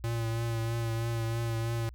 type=tone with vibrato; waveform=square; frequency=115.1 Hz; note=A#2; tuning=22 cents flat; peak=-30 dBFS; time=0.04-1.89 s; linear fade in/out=0 ms; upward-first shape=triangle; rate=3.1 Hz; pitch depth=30 cents each way; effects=added 60 Hz sine -45 dBFS peak until 1.94 s